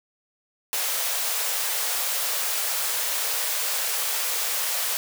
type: high-pass noise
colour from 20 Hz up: white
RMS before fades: -26 dBFS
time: 0.73-4.97 s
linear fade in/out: 0 ms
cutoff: 440 Hz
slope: 96 dB/octave
effects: none